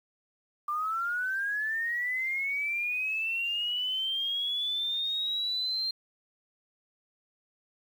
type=linear sweep; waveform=sine; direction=up; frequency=1177 to 4186 Hz; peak=-28 dBFS; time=0.68-5.91 s; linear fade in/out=5 ms; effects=9-bit